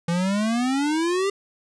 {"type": "exponential sweep", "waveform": "square", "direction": "up", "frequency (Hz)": [167, 403.8], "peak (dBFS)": -21, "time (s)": [0.08, 1.3], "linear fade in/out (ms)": 5, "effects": ["resampled to 22050 Hz"]}